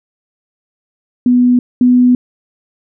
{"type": "tone pair in turn", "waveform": "sine", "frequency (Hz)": [246.9, 248.2], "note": ["B3", "B3"], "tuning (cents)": [0, 9], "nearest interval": "unison", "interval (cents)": 9, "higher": "second", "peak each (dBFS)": [-6, -5], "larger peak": "second", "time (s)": [[1.26, 1.59], [1.81, 2.15]], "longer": "second", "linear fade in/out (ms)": 2, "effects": []}